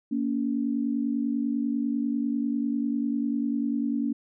sine tone pair together, 233.6 / 283.7 Hz, A#3 / C#4, +4 / +40 cents, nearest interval minor third, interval 336 cents, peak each -27 dBFS, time 0.11-4.13 s, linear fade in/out 10 ms, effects none

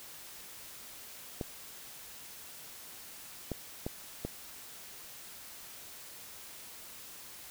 clicks, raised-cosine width 2 ms, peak -21 dBFS, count 4, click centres 1.412 / 3.517 / 3.865 / 4.25 s, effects white hiss -49 dBFS RMS until 7.5 s

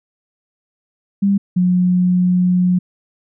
sine tone pair in turn, 198.7 / 180.5 Hz, G3 / F#3, +24 / -43 cents, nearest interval major second, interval 167 cents, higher first, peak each -11 dBFS, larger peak neither, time 1.22-1.38 / 1.56-2.79 s, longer second, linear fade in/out 10 ms, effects none

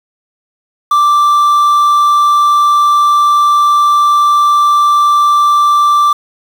triangle tone with quantisation, 1174.7 Hz, D6, in tune, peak -4 dBFS, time 0.91-6.13 s, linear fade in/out 5 ms, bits 5, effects none

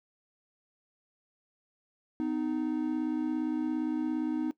triangle tone pair together, 252.6 / 310 Hz, B3 / D#4, +39 / -6 cents, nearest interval major third, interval 355 cents, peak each -31 / -28 dBFS, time 2.2-4.51 s, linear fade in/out 0 ms, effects noise-tail reverb RT60 0.1 s tail -19 dB re dry

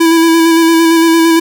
square tone with vibrato, 329.6 Hz, E4, in tune, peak -6 dBFS, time 0-1.4 s, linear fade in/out 10 ms, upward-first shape square, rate 8.8 Hz, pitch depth 17 cents each way, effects none

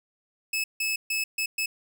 sawtooth tone bursts at uneven times, 2598 Hz, E7, 26 cents flat, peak -22 dBFS, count 5, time 0.53-0.64 / 0.8-0.96 / 1.1-1.24 / 1.38-1.46 / 1.58-1.66 s, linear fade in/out 5 ms, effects none

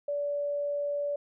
sine tone, 577 Hz, D5, 31 cents flat, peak -28 dBFS, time 0.08-1.16 s, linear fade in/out 5 ms, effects none

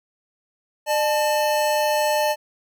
square tone pair together, 602.5 / 870 Hz, D5 / A5, +44 / -20 cents, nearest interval tritone, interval 636 cents, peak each -21 / -23 dBFS, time 0.86-2.36 s, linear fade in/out 50 ms, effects none

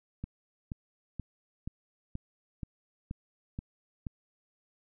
click train, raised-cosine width 5 ms, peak -24 dBFS, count 9, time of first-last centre 0.24-4.068 s, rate 2.09 Hz, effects none

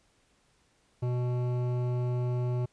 sine tone with hard clipping, 123.47 Hz, B2, in tune, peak -29 dBFS, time 1.02-2.66 s, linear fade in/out 10 ms, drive 13 dB, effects pink hiss -68 dBFS RMS until 2.72 s + resampled to 22050 Hz

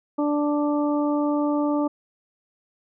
harmonic tone, 293.7 Hz, D4, in tune, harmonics 1 / 2 / 3 / 4, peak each -21 / -27 / -31 / -33 dBFS, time 0.18-1.88 s, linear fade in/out 10 ms, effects none

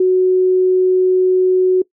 sine tone, 370 Hz, F#4, in tune, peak -9 dBFS, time 0-1.82 s, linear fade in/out 5 ms, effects noise-tail reverb RT60 0.1 s tail -21 dB re dry

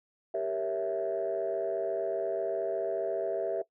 sine chord, G diminished seventh, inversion none, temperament equal, 392 / 466.2 / 554.4 / 659.3 Hz, G4 / Bb4 / Db5 / Fb5, 0 / 0 / 0 / 0 cents, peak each -34 / -35 / -36 / -30 dBFS, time 0.34-3.62 s, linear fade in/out 5 ms, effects noise-tail reverb RT60 0.1 s tail -19 dB re dry + tanh soft clip ceiling -22 dBFS

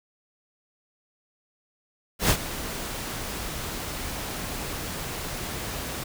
pink noise with ADSR envelope, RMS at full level -19 dBFS, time 2.19-6.04 s, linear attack 110 ms, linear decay 64 ms, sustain -14 dB, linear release 8 ms, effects none

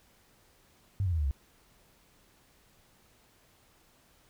sine tone with pitch steps, 98 / 89.35 / 81.46 / 74.27 / 67.71 Hz, G2 / F2 / E2 / D2 / C#2, 0 / +40 / -20 / +20 / -40 cents, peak -26 dBFS, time 1-1.31 s, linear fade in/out 0 ms, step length 62 ms, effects pink hiss -64 dBFS RMS until 4.29 s

